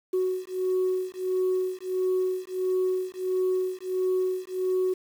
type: beating tone pair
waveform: sine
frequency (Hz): 370 / 371.5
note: F#4 / F#4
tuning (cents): 0 / +7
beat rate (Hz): 1.5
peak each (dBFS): -26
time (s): 0.13-4.94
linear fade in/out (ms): 10
effects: tanh soft clip ceiling -19 dBFS + 8-bit